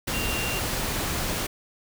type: tone in noise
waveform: sine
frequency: 2770 Hz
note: F7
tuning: 15 cents flat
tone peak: -31 dBFS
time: 0.13-0.6 s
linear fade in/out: 10 ms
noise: pink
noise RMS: -28 dBFS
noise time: 0.07-1.47 s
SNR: -6 dB
effects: none